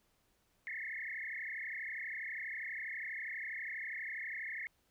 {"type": "tone with frequency modulation", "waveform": "sine", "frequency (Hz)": 1975.5, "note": "B6", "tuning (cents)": 0, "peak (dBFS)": -39, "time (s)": [0.67, 4.67], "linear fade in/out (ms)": 0, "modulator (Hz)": 32.3, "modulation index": 6.8, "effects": ["pink hiss -75 dBFS RMS until 4.9 s"]}